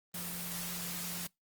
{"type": "tone in noise", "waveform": "sine", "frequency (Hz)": 174.61, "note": "F3", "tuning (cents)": 0, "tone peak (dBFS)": -44, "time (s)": [0.14, 1.27], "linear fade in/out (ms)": 5, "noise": "white", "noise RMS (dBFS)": -40, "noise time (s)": [0.14, 1.27], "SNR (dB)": -7, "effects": ["noise-tail reverb RT60 0.2 s tail -26 dB re dry", "Opus 24 kbps"]}